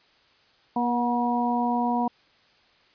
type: harmonic tone with a mistuned harmonic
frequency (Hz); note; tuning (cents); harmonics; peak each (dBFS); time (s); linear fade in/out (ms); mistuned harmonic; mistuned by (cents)
240; B3; -49; 1 / 2 / 3 / 4; -25 / -35 / -27 / -27; 0.76-2.08; 5; 3; +19
effects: white hiss -60 dBFS RMS until 2.94 s + resampled to 11025 Hz